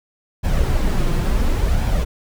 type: noise with flanger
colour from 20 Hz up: brown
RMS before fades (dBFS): -17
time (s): 0.43-2.05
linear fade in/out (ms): 20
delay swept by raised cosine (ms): 1.2 to 5.8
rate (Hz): 0.71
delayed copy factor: +0.5
effects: none